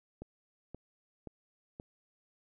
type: click train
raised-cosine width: 2 ms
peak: -30 dBFS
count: 4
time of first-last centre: 0.22-1.799 s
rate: 1.9 Hz
effects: none